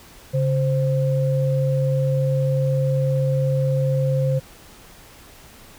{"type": "tone pair together", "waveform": "sine", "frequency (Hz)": [138.73, 523], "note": ["C#3", "C5"], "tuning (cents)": [2, -1], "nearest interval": "octave + major seventh", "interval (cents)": 2297, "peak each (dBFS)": [-18, -23], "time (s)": [0.33, 4.4], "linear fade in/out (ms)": 20, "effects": ["pink hiss -46 dBFS RMS until 5.78 s"]}